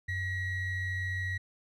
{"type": "ring-modulated tone", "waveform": "triangle", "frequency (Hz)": 1000, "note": "B5", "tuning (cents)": 21, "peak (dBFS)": -26, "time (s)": [0.08, 1.38], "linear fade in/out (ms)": 10, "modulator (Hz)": 907, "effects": []}